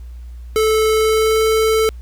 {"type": "tone with pitch glide", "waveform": "square", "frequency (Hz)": [436.6, 440.7], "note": ["A4", "A4"], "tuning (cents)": [-13, 3], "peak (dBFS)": -13, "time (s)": [0.56, 1.89], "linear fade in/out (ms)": 0, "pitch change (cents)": 16, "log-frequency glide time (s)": [0.92, 1.45], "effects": ["added 60 Hz sine -30 dBFS peak until 2.01 s", "pink hiss -56 dBFS RMS until 2.01 s"]}